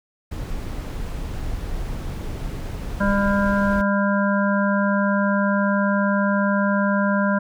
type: noise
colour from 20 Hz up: brown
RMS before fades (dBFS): -28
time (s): 0.31-3.82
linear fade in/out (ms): 10
type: harmonic tone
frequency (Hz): 200.3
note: G3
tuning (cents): +38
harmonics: 1 / 3 / 5 / 7 / 8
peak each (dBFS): -19 / -24 / -26 / -27 / -28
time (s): 3-7.39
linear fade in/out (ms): 10
effects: none